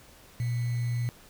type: tone with sample-and-hold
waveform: sine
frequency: 120 Hz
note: B2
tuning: 49 cents flat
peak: -26 dBFS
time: 0.4-1.09 s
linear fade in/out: 0 ms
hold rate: 2100 Hz
effects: pink hiss -54 dBFS RMS until 1.29 s